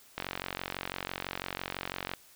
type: click train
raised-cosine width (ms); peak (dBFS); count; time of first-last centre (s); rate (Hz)
0.3; -17; 91; 0.18-2.137; 46
effects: white hiss -58 dBFS RMS until 2.35 s